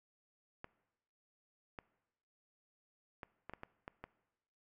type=clicks; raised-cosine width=0.5 ms; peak=-30 dBFS; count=8; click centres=0.644 / 1.788 / 3.232 / 3.496 / 3.536 / 3.634 / 3.879 / 4.04 s; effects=noise-tail reverb RT60 1.0 s tail -20 dB re dry